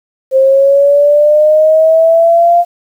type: linear sweep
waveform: sine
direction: up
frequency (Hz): 526 to 698.5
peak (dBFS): -4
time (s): 0.31-2.65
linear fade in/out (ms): 50
effects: 7-bit